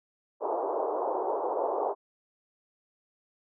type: band-pass noise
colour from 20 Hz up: pink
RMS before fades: -30 dBFS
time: 0.4-1.95 s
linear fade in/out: 50 ms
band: 370 to 1000 Hz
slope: 48 dB/octave
effects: none